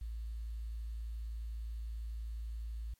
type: tone with quantisation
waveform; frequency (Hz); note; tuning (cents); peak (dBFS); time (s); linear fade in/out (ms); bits
sine; 55.8; A1; +25; -38; 0.01-2.94; 5; 11
effects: white hiss -75 dBFS RMS until 2.99 s + MP3 64 kbps